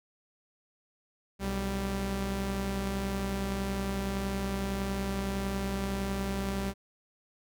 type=tone pair together; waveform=sawtooth; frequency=61.7 / 195.89 Hz; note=B1 / G3; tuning=-1 / -1 cents; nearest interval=octave + minor sixth; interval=2000 cents; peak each=-31 / -28 dBFS; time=1.39-6.74 s; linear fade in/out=50 ms; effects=none